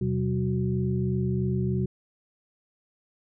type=tone cluster; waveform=sine; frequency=79.6 / 127.1 / 190.2 / 369.5 Hz; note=D#2 / C3 / F#3 / F#4; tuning=+40 / -50 / +48 / -2 cents; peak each=-35 / -26 / -28 / -32 dBFS; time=0.01-1.86 s; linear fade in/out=5 ms; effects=none